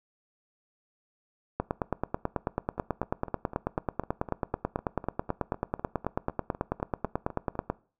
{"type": "two click trains", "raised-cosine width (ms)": 1, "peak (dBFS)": [-24, -13], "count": [20, 57], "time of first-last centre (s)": [[2.78, 7.554], [1.6, 7.7]], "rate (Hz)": [3.98, 9.18], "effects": ["noise-tail reverb RT60 0.4 s tail -21 dB re dry"]}